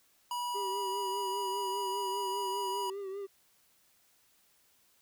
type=tone; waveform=square; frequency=972 Hz; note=B5; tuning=28 cents flat; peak=-34 dBFS; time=0.31-2.9 s; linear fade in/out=2 ms
type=tone with vibrato; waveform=triangle; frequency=392 Hz; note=G4; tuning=in tune; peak=-35 dBFS; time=0.54-3.27 s; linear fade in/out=20 ms; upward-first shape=triangle; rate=5 Hz; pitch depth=69 cents each way
effects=white hiss -68 dBFS RMS until 5.01 s